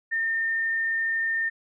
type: tone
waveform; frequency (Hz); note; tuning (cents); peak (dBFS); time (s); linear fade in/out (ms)
sine; 1814; A#6; -48; -23; 0.11-1.5; 20
effects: none